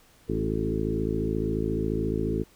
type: harmonic tone with a mistuned harmonic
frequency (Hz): 54.3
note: A1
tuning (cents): -22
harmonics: 1 / 2 / 3 / 4 / 5 / 6 / 7 / 8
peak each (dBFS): -33 / -33 / -33 / -33 / -33 / -33 / -33 / -33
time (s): 0.28-2.44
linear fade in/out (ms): 20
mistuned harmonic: 7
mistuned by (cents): -17
effects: pink hiss -58 dBFS RMS until 2.55 s